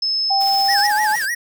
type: tone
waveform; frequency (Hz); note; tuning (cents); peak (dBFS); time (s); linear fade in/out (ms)
sine; 5210; E8; -21; -17; 0.02-0.87; 5
type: tone with pitch glide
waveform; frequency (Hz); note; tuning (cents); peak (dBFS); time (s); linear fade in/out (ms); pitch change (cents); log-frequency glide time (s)
sine; 785 to 851.1; G5 to G#5; +2 to +42; -16; 0.3-1.16; 10; +140; 0.67-0.99
type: noise with tremolo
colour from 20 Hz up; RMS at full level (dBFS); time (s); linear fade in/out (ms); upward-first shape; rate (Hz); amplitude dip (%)
white; -32; 0.4-1.26; 10; triangle; 16; 40
type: tone with vibrato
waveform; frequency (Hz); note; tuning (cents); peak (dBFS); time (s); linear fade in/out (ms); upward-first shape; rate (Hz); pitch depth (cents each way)
square; 1732; A6; -28; -20; 0.68-1.35; 10; sine; 6.6; 190
effects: none